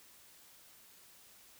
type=silence; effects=white hiss -60 dBFS RMS until 1.59 s